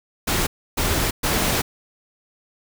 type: noise bursts at uneven times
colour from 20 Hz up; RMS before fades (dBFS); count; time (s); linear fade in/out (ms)
pink; -21; 3; 0.27-0.47 / 0.77-1.11 / 1.23-1.62; 10
effects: none